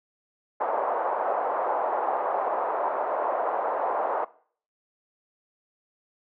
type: band-pass noise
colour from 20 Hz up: pink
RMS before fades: -27 dBFS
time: 0.6-4.25 s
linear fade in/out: 10 ms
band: 570 to 1000 Hz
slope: 24 dB/octave
effects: noise-tail reverb RT60 0.5 s tail -20 dB re dry